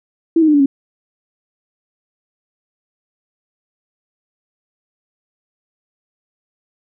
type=tone with pitch steps; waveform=sine; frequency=329.6 / 314.9 / 300.9 / 287.4 / 274.6 Hz; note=E4 / D#4 / D4 / D4 / C#4; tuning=0 / +21 / +42 / -37 / -16 cents; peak=-8 dBFS; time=0.36-0.66 s; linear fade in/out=5 ms; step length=60 ms; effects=none